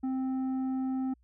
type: tone with tanh clipping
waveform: sine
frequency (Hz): 261.8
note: C4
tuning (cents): +1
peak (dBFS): -30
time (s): 0.03-1.14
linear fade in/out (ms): 10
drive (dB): 7
effects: added 60 Hz sine -62 dBFS peak until 1.23 s